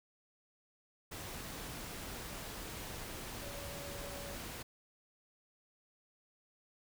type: tone in noise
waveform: sine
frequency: 566 Hz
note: C#5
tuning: 36 cents sharp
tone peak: -49 dBFS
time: 3.42-4.36 s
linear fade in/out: 10 ms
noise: pink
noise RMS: -45 dBFS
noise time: 1.11-4.63 s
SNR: -7 dB
effects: none